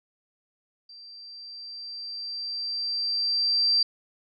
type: tone with level ramp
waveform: sine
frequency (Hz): 4699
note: D8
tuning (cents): 0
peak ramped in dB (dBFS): -44 to -18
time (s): 0.89-3.83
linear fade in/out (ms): 5
effects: none